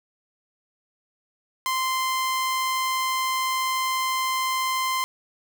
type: tone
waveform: sawtooth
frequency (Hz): 1041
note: C6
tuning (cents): -9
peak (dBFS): -19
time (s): 1.66-5.04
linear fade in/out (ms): 0
effects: none